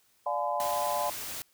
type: chord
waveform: sine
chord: D diminished seventh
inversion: none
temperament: just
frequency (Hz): 587.3 / 704.8 / 845.8 / 1014.9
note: D5 / F5 / Ab5 / Cb6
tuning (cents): 0 / +16 / +31 / +47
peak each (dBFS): -33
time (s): 0.26-1.1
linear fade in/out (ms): 5
type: noise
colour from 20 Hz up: white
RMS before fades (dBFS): -38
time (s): 0.6-1.42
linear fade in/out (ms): 0
effects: white hiss -67 dBFS RMS until 1.53 s